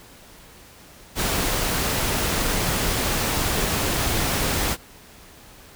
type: noise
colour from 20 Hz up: pink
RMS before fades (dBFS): -23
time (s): 1.15-4.77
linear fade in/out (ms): 50
effects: pink hiss -47 dBFS RMS until 5.75 s